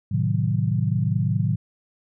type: chord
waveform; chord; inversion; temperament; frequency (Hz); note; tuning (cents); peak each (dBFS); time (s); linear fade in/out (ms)
sine; A diminished seventh; none; equal; 110 / 130.81 / 155.56 / 185; A2 / C3 / Eb3 / Gb3; 0 / 0 / 0 / 0; -23 / -25 / -25 / -27; 0.11-1.56; 10
effects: none